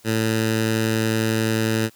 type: tone with notch filter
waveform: 10% pulse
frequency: 111.1 Hz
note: A2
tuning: 17 cents sharp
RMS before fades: -21 dBFS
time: 0.04-1.9 s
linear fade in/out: 50 ms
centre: 700 Hz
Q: 1.4
effects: white hiss -54 dBFS RMS until 1.95 s + high-pass 60 Hz 12 dB/octave